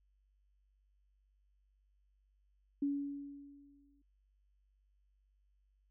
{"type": "tone with exponential decay", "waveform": "sine", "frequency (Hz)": 282.9, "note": "C#4", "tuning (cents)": 35, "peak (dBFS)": -30, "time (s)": [2.82, 4.02], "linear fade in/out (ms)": 5, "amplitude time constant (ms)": 260, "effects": ["added 49 Hz sine -70 dBFS peak until 5.9 s"]}